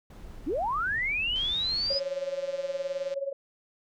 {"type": "noise", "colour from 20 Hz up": "brown", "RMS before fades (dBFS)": -43, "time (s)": [0.1, 1.95], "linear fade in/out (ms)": 5}
{"type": "linear sweep", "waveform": "sine", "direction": "up", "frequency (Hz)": [237.1, 5070], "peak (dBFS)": -26, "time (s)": [0.46, 2], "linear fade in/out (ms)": 20}
{"type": "click train", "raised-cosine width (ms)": 0.2, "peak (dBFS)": -30, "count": 307, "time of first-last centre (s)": [1.36, 3.139], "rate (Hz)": 172}
{"type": "tone with tremolo", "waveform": "sine", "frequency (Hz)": 552, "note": "C#5", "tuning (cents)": -7, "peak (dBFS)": -26, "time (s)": [1.9, 3.33], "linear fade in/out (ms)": 5, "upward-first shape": "sine", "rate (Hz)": 19, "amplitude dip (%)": 80}
{"effects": []}